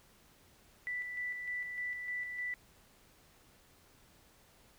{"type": "tone with tremolo", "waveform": "sine", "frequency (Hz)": 1975.5, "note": "B6", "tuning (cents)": 0, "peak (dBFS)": -35, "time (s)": [0.87, 2.54], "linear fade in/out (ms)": 0, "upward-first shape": "square", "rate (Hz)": 3.3, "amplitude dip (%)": 40, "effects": ["pink hiss -64 dBFS RMS until 4.78 s"]}